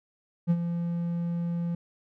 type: tone with ADSR envelope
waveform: triangle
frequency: 171.1 Hz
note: F3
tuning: 35 cents flat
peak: -16 dBFS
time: 0.47-1.75 s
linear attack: 35 ms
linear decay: 52 ms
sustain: -9 dB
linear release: 4 ms
effects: none